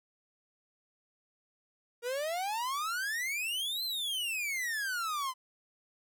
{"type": "exponential two-way sweep", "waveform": "45% pulse", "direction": "up then down", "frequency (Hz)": [466.2, 4186, 1006], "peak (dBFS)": -32, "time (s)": [2.02, 5.34], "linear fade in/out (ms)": 50, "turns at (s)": 3.84, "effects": []}